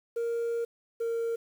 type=tone pair in turn; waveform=sine; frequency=466.2 / 461.4 Hz; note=A#4 / A#4; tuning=0 / -18 cents; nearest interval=unison; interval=18 cents; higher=first; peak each=-25 / -25 dBFS; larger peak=neither; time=0.16-0.65 / 1-1.36 s; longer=first; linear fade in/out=10 ms; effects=tanh soft clip ceiling -27 dBFS + 9-bit